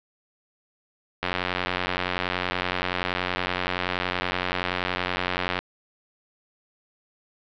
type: click train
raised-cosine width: 0.3 ms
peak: -8 dBFS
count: 396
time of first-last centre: 1.23-5.59 s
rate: 90.6 Hz
effects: low-pass 4000 Hz 12 dB/octave